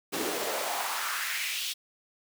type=noise with high-pass filter sweep; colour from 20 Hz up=pink; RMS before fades=-32 dBFS; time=0.12-1.74 s; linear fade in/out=20 ms; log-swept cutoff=280 to 3600 Hz; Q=2.4; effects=none